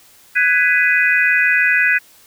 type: chord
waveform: sine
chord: G# minor seventh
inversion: third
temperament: just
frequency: 1495.1 / 1661.2 / 1993.5 / 2492 Hz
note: F#6 / G#6 / B6 / D#7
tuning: +18 / 0 / +16 / +2 cents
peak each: -17 dBFS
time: 0.35-1.99 s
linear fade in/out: 20 ms
effects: white hiss -48 dBFS RMS until 2.26 s